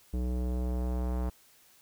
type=tone with low-pass filter sweep; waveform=square; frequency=61.74 Hz; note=B1; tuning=in tune; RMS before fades=-31 dBFS; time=0.13-1.3 s; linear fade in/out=10 ms; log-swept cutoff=400 to 1000 Hz; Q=1.1; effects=white hiss -61 dBFS RMS until 1.81 s